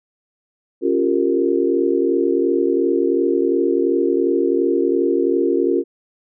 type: chord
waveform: sine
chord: G half-diminished seventh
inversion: second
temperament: equal with one note detuned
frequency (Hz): 277.2 / 349.2 / 392 / 461.3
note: Db4 / F4 / G4 / Bb4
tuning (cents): 0 / 0 / 0 / -18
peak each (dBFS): -21 / -18 / -21 / -21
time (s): 0.81-5.84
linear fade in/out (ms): 50
effects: none